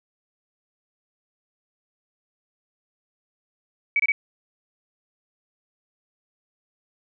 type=tone bursts; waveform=sine; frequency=2274 Hz; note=C#7; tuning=44 cents sharp; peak=-17 dBFS; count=3; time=3.96-4.12 s; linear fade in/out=2 ms; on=36 ms; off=26 ms; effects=none